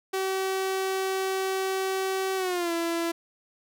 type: tone with pitch glide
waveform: sawtooth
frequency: 381.7 to 336.2 Hz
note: G4 to E4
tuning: -46 to +34 cents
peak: -22 dBFS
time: 0.13-3.12 s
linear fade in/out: 10 ms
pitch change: -220 cents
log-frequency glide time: 2.36-2.72 s
effects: none